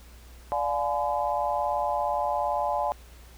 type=chord; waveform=sine; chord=D diminished seventh; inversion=none; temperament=just; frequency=587.3 / 704.8 / 845.8 / 1014.9 Hz; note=D5 / F5 / Ab5 / Cb6; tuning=0 / +16 / +31 / +47 cents; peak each=-30 / -30 / -28 / -32 dBFS; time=0.52-2.92 s; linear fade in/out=0 ms; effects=added 60 Hz sine -47 dBFS peak until 3.37 s + pink hiss -54 dBFS RMS until 3.37 s